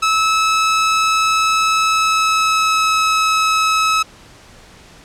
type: tone with pitch glide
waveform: sawtooth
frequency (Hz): 1300 to 1291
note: E6 to E6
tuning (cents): -24 to -37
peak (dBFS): -9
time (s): 0.02-4.03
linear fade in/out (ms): 10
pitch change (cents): -13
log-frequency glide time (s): 1.89-2.99
effects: pink hiss -43 dBFS RMS until 5.04 s + low-pass 8000 Hz 12 dB/octave